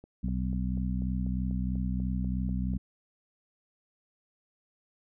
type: click train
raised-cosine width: 2 ms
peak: -35 dBFS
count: 12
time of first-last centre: 0.04-2.736 s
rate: 4.08 Hz
type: harmonic tone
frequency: 63.1 Hz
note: B1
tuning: 38 cents sharp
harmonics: 1 / 2 / 3 / 4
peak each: -31 / -36 / -32 / -39 dBFS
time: 0.23-2.78 s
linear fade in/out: 10 ms
effects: none